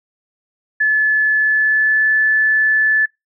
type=tone with pitch glide; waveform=sine; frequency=1726 to 1739 Hz; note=A6 to A6; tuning=-34 to -21 cents; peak=-11 dBFS; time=0.8-3.06 s; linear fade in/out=10 ms; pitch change=+13 cents; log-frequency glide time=1.35-2.09 s; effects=noise-tail reverb RT60 0.2 s tail -24 dB re dry